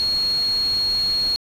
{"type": "tone in noise", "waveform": "sine", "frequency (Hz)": 4300, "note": "C8", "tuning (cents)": 47, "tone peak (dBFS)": -18, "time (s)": [0, 1.36], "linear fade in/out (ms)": 0, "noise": "pink", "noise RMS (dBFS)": -36, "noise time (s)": [0, 1.36], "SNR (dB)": 15, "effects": ["resampled to 32000 Hz"]}